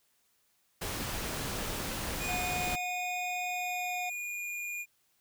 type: noise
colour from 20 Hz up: pink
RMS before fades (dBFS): -36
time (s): 0.81-2.76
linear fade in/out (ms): 10
type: tone with pitch glide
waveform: square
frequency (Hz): 2466 to 2428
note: D#7 to D#7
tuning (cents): -16 to -43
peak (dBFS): -36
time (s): 2.19-4.86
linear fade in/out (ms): 50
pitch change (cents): -27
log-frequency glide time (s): 3.47-4.47
type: harmonic tone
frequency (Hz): 723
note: F#5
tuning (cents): -40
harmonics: 1 / 3 / 5 / 7 / 9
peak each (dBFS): -35 / -45 / -48 / -54 / -57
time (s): 2.28-4.1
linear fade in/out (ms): 10
effects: white hiss -72 dBFS RMS until 5.2 s